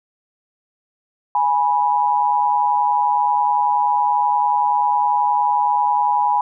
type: tone pair together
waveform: sine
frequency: 830.6 / 981 Hz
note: G#5 / B5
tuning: 0 / -12 cents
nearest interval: minor third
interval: 288 cents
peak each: -17 dBFS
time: 1.35-6.41 s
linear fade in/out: 2 ms
effects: none